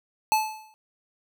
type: tone with exponential decay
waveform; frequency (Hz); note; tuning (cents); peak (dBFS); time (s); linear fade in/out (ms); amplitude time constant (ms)
square; 868; A5; -24; -17; 0.32-0.74; 0; 91
effects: none